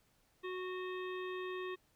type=harmonic tone with a mistuned harmonic; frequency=368.2 Hz; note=F#4; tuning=8 cents flat; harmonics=1 / 3 / 5 / 7 / 9 / 10; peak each=-40 / -47 / -49 / -52 / -58 / -57 dBFS; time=0.43-1.76 s; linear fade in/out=20 ms; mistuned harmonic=9; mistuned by=-51 cents; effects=pink hiss -73 dBFS RMS until 1.95 s